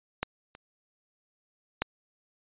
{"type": "clicks", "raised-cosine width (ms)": 0.3, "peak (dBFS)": [-12, -30, -10], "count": 3, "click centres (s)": [0.23, 0.551, 1.82], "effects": ["resampled to 8000 Hz"]}